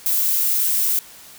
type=noise; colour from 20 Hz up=violet; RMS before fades=-19 dBFS; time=0.06-0.99 s; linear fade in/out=0 ms; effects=white hiss -43 dBFS RMS until 1.38 s